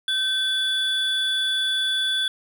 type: tone pair together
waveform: triangle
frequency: 1540 / 3445 Hz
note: G6 / A7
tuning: -31 / -37 cents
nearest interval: octave + major second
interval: 1394 cents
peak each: -26 / -20 dBFS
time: 0.08-2.28 s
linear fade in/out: 2 ms
effects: none